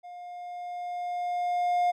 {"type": "tone with level ramp", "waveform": "triangle", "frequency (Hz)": 710, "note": "F5", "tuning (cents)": 28, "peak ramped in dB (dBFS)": [-39, -19], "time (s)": [0.03, 1.92], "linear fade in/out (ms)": 20, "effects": []}